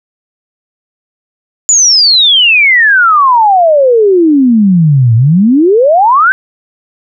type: exponential two-way sweep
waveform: sine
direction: down then up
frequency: 7120 to 110 to 1587 Hz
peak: -3 dBFS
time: 1.69-6.32 s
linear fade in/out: 0 ms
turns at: 5.15 s
effects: none